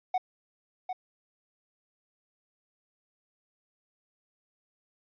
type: tone with echo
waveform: triangle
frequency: 740 Hz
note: F#5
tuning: in tune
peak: -22 dBFS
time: 0.14-0.18 s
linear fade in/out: 5 ms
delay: 750 ms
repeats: 1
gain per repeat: -7 dB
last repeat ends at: 0.93 s
effects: resampled to 11025 Hz